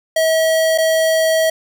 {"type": "tone with dropouts", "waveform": "square", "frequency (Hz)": 643, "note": "E5", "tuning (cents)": -43, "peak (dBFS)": -13, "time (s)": [0.16, 1.5], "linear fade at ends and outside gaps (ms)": 5, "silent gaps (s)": [0.778, 0.783], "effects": []}